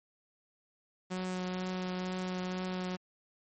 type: tone with vibrato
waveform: sawtooth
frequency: 183.7 Hz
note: F#3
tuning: 12 cents flat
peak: -30 dBFS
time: 1.1-2.97 s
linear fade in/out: 20 ms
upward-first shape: triangle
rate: 2.1 Hz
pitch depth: 11 cents each way
effects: MP3 32 kbps